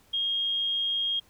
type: tone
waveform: sine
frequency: 3247 Hz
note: G#7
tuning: 40 cents flat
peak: -25 dBFS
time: 0.13-1.2 s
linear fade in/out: 10 ms
effects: pink hiss -61 dBFS RMS until 1.29 s